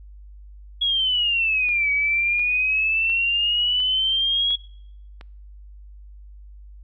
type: exponential two-way sweep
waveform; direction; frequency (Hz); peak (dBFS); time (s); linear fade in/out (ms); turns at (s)
sine; down then up; 3349 to 2262 to 3349; -18; 0.81-4.56; 10; 1.91
type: click train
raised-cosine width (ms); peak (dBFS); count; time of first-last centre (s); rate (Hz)
0.3; -25; 6; 1.69-5.211; 1.42
effects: noise-tail reverb RT60 0.8 s tail -25 dB re dry + added 50 Hz sine -40 dBFS peak until 6.83 s